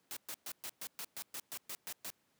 white noise bursts, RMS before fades -43 dBFS, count 12, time 0.11-2.102 s, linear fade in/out 0 ms, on 56 ms, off 120 ms, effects pink hiss -75 dBFS RMS until 2.39 s + high-pass 150 Hz 12 dB/octave

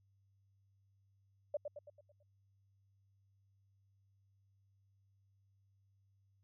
sine tone with echo, 587.3 Hz, D5, in tune, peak -33 dBFS, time 1.54-1.57 s, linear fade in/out 5 ms, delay 110 ms, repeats 6, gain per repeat -6 dB, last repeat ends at 2.23 s, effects added 98 Hz sine -70 dBFS peak until 6.43 s

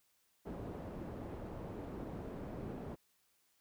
white low-pass noise, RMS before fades -45 dBFS, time 0.45-2.96 s, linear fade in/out 20 ms, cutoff 400 Hz, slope 12 dB/octave, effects white hiss -75 dBFS RMS until 3.6 s

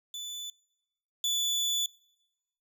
30% pulse tone pair in turn, 3488 / 3468 Hz, A7 / A7, -16 / -26 cents, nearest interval unison, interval 10 cents, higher first, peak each -34 / -24 dBFS, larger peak second, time 0.14-0.5 / 1.24-1.86 s, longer second, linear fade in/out 2 ms, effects noise-tail reverb RT60 1.0 s tail -26 dB re dry

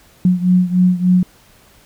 sine beating tone pair, 180.3 / 183.7 Hz, F#3 / F#3, -45 / -12 cents, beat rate 3.4 Hz, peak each -12 / -15 dBFS, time 0.25-1.23 s, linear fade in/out 2 ms, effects pink hiss -49 dBFS RMS until 1.85 s

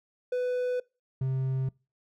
triangle tone pair in turn, 497.9 / 131.88 Hz, B4 / C3, +14 / +14 cents, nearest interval octave + major seventh, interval 2300 cents, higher first, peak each -24 dBFS, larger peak neither, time 0.32-0.8 / 1.21-1.69 s, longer neither, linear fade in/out 5 ms, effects noise-tail reverb RT60 0.3 s tail -25 dB re dry

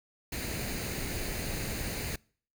pink noise with comb filter, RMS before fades -35 dBFS, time 0.32-2.16 s, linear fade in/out 5 ms, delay 0.45 ms, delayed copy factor +0.55, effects noise-tail reverb RT60 0.5 s tail -26 dB re dry

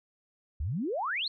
sine exponential sweep, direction up, 62.7 to 4435 Hz, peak -29 dBFS, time 0.6-1.28 s, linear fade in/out 5 ms, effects none

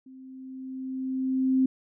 sine tone with level ramp, 261.6 Hz, C4, in tune, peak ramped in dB -45 to -18 dBFS, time 0.06-1.66 s, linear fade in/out 5 ms, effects none

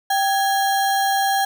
sine tone with sample-and-hold, 784 Hz, G5, in tune, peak -16 dBFS, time 0.1-1.45 s, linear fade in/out 5 ms, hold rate 2450 Hz, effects none

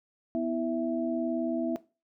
sine tone cluster, 248.5 / 327.1 / 661 Hz, B3 / E4 / E5, +11 / -13 / +5 cents, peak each -31 dBFS, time 0.35-1.76 s, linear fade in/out 0 ms, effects noise-tail reverb RT60 0.3 s tail -18 dB re dry

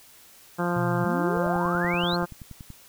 harmonic tone, 174.61 Hz, F3, in tune, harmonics 1 / 2 / 3 / 4 / 5 / 6 / 7 / 8 / 9, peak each -27 / -30 / -32 / -33 / -34 / -35 / -35 / -36 / -37 dBFS, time 0.58-2.26 s, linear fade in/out 20 ms
sine tone, 125.5 Hz, B2, 28 cents sharp, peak -27 dBFS, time 0.76-1.05 s, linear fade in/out 5 ms
sine exponential sweep, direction up, 161.9 to 4441 Hz, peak -28 dBFS, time 0.99-2.17 s, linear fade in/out 20 ms
click train, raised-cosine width 5 ms, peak -28 dBFS, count 15, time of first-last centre 1.37-2.703 s, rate 10.5 Hz
effects white hiss -52 dBFS RMS until 2.88 s

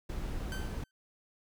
brown noise, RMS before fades -37 dBFS, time 0.09-0.84 s, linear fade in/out 5 ms
sawtooth tone with exponential decay, 1543 Hz, G6, 28 cents flat, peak -35 dBFS, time 0.52-0.91 s, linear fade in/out 1 ms, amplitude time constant 83 ms
effects none

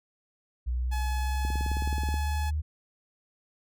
sine exponential sweep, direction up, 60.7 to 76.5 Hz, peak -26 dBFS, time 0.66-2.62 s, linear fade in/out 20 ms
sawtooth tone, 852 Hz, G#5, 44 cents sharp, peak -31 dBFS, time 0.91-2.51 s, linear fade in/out 20 ms
click train, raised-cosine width 3 ms, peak -24 dBFS, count 14, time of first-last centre 1.45-2.141 s, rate 18.8 Hz
effects none

